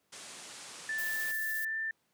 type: low-pass noise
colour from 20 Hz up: white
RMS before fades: -48 dBFS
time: 0.12-1.32 s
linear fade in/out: 10 ms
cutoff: 9400 Hz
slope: 48 dB/octave
type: tone with pitch glide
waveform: sine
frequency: 1760 to 1781.5 Hz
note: A6 to A6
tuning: 0 to +21 cents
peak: -32 dBFS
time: 0.89-1.91 s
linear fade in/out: 2 ms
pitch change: +21 cents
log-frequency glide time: 1.57-1.77 s
type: noise with tremolo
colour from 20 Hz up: violet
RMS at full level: -40 dBFS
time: 0.98-1.65 s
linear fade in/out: 5 ms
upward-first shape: triangle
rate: 14 Hz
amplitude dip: 25%
effects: pink hiss -75 dBFS RMS until 2.13 s + high-pass 150 Hz 12 dB/octave